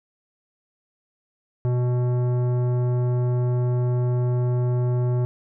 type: tone with tanh clipping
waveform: sine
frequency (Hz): 123.47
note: B2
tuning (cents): 0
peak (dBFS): -21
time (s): 1.65-5.25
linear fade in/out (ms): 0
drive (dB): 14
effects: none